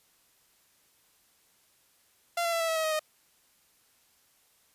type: tone with pitch steps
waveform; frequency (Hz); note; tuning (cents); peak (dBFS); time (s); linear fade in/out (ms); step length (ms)
sawtooth; 688 / 677.7 / 667.6 / 657.7 / 647.9 / 638.2 / 628.7 / 619.3; F5 / E5 / E5 / E5 / E5 / D#5 / D#5 / D#5; -26 / +48 / +22 / -4 / -30 / +44 / +18 / -8; -23; 2.37-2.994; 5; 78
effects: white hiss -66 dBFS RMS until 4.74 s + resampled to 32000 Hz